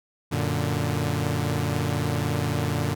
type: chord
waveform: sawtooth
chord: Gb augmented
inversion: none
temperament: equal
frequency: 92.5 / 116.54 / 146.83 Hz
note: Gb2 / Bb2 / D3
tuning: 0 / 0 / 0 cents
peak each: -25 / -24 / -23 dBFS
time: 0.31-2.95 s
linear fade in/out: 20 ms
effects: none